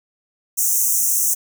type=high-pass noise; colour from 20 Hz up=pink; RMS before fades=-18 dBFS; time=0.57-1.35 s; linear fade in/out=20 ms; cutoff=5900 Hz; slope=96 dB/octave; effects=none